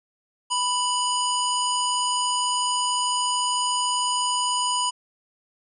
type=harmonic tone with a mistuned harmonic; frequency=987.8 Hz; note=B5; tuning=in tune; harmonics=1 / 3 / 5 / 7 / 9; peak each=-24 / -27 / -32 / -31 / -31 dBFS; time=0.5-4.91 s; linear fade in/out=20 ms; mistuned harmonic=7; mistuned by=-18 cents; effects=none